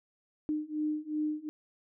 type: beating tone pair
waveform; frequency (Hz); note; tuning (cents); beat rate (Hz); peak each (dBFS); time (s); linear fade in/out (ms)
sine; 302.9 / 305.6; D#4 / D#4; -46 / -31; 2.7; -34 / -33; 0.49-1.49; 0
effects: none